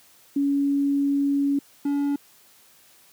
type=tone pair in turn; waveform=sine / triangle; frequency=281.1 / 284.5 Hz; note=C#4 / C#4; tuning=+24 / +45 cents; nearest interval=unison; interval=21 cents; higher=second; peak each=-19 dBFS; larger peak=neither; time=0.36-1.59 / 1.85-2.16 s; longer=first; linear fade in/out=5 ms; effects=white hiss -55 dBFS RMS until 3.12 s + high-pass 80 Hz 12 dB/octave